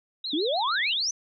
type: tone with vibrato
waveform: sine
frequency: 3740 Hz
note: A#7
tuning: 5 cents sharp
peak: -29 dBFS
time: 0.24-0.94 s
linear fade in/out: 5 ms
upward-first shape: triangle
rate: 6.6 Hz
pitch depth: 240 cents each way
type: exponential sweep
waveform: sine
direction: up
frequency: 277.2 to 6272 Hz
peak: -24 dBFS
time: 0.33-1.11 s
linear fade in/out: 5 ms
effects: none